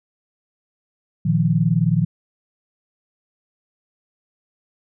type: chord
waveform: sine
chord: Bb suspended fourth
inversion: none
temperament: equal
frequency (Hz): 116.54 / 155.56 / 174.61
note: Bb2 / Eb3 / F3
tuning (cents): 0 / 0 / 0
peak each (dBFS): -21 / -18 / -19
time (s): 1.25-2.05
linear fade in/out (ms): 10
effects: none